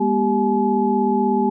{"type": "tone cluster", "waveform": "sine", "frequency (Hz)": [205.4, 241.8, 392.7, 851], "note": ["G#3", "B3", "G4", "G#5"], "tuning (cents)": [-19, -36, 3, 42], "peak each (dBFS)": -21, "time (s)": [0, 1.5], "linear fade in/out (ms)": 10, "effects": []}